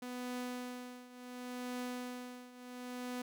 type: tone with tremolo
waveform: sawtooth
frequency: 248.4 Hz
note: B3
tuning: 10 cents sharp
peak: -34 dBFS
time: 0.02-3.22 s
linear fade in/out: 5 ms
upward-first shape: triangle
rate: 0.7 Hz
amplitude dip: 85%
effects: none